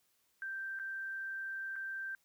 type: tone with dropouts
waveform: sine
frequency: 1568 Hz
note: G6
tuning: in tune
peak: -38 dBFS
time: 0.42-2.15 s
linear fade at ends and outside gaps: 1 ms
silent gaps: 0.79-0.797 / 1.757-1.762 s
effects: white hiss -75 dBFS RMS until 2.24 s